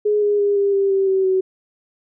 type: tone with pitch steps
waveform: sine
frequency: 418.5 / 412.3 / 406.1 / 400.1 / 394.1 / 388.2 / 382.4 / 376.7 Hz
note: G#4 / G#4 / G#4 / G4 / G4 / G4 / G4 / F#4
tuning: +13 / -13 / -39 / +35 / +9 / -17 / -43 / +31 cents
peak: -14 dBFS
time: 0.05-1.41 s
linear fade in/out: 10 ms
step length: 170 ms
effects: none